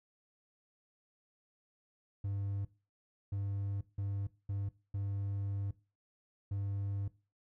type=tone bursts at uneven times; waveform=triangle; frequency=99.6 Hz; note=G2; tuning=28 cents sharp; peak=-32 dBFS; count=6; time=2.24-2.65 / 3.32-3.81 / 3.98-4.27 / 4.49-4.69 / 4.94-5.71 / 6.51-7.08 s; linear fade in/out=5 ms; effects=noise-tail reverb RT60 0.3 s tail -18 dB re dry